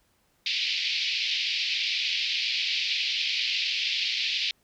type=band-pass noise; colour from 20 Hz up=pink; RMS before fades=-28 dBFS; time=0.46-4.51 s; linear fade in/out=2 ms; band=2300 to 4900 Hz; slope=48 dB/octave; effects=pink hiss -68 dBFS RMS until 4.63 s